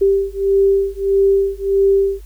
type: beating tone pair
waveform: sine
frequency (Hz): 392 / 393.6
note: G4 / G4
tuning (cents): 0 / +7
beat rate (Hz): 1.6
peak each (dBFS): -15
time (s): 0.01-2.21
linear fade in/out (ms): 10
effects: added 50 Hz sine -33 dBFS peak until 2.25 s + white hiss -53 dBFS RMS until 2.25 s